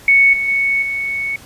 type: tone with level steps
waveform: sine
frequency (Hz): 2217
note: C#7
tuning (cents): 0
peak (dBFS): -7 / -16 / -13 / -18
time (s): 0.08-1.36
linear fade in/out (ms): 2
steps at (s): 0.33 / 0.48 / 0.82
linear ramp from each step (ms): 5
effects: pink hiss -41 dBFS RMS until 1.45 s + resampled to 32000 Hz